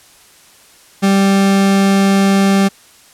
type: tone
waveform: 40% pulse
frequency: 196 Hz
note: G3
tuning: in tune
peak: -8 dBFS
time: 1.02-2.69 s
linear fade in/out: 20 ms
effects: white hiss -45 dBFS RMS until 3.13 s + low-pass 11000 Hz 12 dB/octave